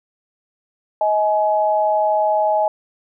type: tone pair together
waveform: sine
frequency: 632 / 843.6 Hz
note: D#5 / G#5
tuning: +27 / +27 cents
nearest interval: perfect fourth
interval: 500 cents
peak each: -17 dBFS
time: 1.01-2.68 s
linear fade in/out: 2 ms
effects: none